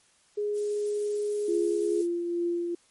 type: tone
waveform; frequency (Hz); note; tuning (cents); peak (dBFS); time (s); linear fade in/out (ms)
sine; 415.3; G#4; 0; -26; 0.37-2.02; 10
type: noise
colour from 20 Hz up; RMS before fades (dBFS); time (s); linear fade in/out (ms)
violet; -42; 0.53-2.08; 50
type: tone with tremolo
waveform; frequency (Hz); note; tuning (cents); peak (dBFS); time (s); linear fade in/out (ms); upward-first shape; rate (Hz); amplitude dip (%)
sine; 344.9; F4; -22; -24; 1.48-2.75; 5; triangle; 2.3; 40
effects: white hiss -63 dBFS RMS until 2.9 s + MP3 48 kbps